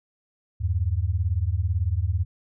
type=beating tone pair; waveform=sine; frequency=80 / 98 Hz; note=D#2 / G2; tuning=+49 / 0 cents; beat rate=18 Hz; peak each=-24 dBFS; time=0.6-2.25 s; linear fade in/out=20 ms; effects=none